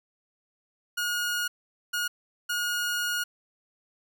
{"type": "tone bursts at uneven times", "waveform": "sawtooth", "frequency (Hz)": 1438, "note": "F#6", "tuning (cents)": -50, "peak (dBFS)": -23, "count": 3, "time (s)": [[0.97, 1.48], [1.93, 2.08], [2.49, 3.24]], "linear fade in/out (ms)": 10, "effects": []}